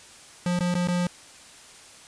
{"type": "tone with dropouts", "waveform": "square", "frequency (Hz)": 177.1, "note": "F3", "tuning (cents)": 24, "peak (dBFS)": -23, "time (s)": [0.46, 1.07], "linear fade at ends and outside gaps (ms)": 2, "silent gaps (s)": [[0.591, 0.606], [0.742, 0.751], [0.874, 0.884]], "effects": ["white hiss -48 dBFS RMS until 2.07 s", "resampled to 22050 Hz"]}